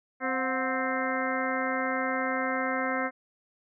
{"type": "harmonic tone with a mistuned harmonic", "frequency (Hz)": 261.6, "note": "C4", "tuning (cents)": 0, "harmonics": [1, 2, 3, 4, 5, 6, 7, 8], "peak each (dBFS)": [-33, -33, -35, -36, -35, -35, -37, -36], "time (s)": [0.2, 3.11], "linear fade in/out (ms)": 50, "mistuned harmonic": 3, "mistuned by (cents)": -110, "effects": []}